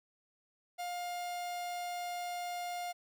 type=tone; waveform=45% pulse; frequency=707 Hz; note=F5; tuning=21 cents sharp; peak=-37 dBFS; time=0.78-2.93 s; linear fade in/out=20 ms; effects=none